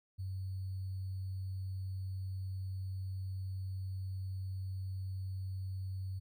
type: tone with sample-and-hold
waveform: sine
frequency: 94.7 Hz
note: F#2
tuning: 41 cents sharp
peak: -37 dBFS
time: 0.18-6.2 s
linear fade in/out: 20 ms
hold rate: 4410 Hz
effects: none